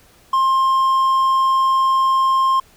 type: tone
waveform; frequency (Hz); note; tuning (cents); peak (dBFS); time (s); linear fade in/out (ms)
triangle; 1060; C6; +22; -11; 0.33-2.6; 5
effects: pink hiss -51 dBFS RMS until 2.76 s